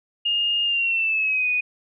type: tone with pitch glide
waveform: sine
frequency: 2834 to 2481 Hz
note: F7 to D#7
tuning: +25 to -6 cents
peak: -19 dBFS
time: 0.25-1.61 s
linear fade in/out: 10 ms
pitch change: -231 cents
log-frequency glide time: 0.64-1.49 s
effects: none